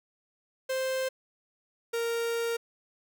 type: tone pair in turn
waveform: 45% pulse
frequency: 523.3 / 464.6 Hz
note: C5 / A#4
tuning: 0 / -6 cents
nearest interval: major second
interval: 206 cents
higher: first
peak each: -28 dBFS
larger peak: neither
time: 0.69-1.09 / 1.93-2.57 s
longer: second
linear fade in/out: 10 ms
effects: none